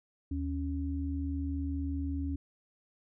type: tone pair together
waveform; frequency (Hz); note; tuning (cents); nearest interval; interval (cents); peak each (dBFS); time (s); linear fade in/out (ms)
sine; 77.7 / 276.9; D#2 / C#4; -2 / -2; octave + minor seventh; 2200; -33 / -35; 0.31-2.36; 5
effects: none